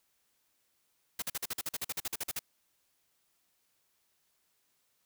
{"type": "noise bursts", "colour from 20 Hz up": "white", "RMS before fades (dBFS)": -35, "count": 16, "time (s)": [1.19, 2.392], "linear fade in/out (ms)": 5, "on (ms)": 32, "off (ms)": 46, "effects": ["white hiss -75 dBFS RMS until 5.05 s"]}